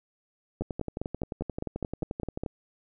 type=two click trains; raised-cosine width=2 ms; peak=-18 / -19 dBFS; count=10 / 22; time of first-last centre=0.61-2.436 / 0.62-2.462 s; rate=4.93 / 11.4 Hz; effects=none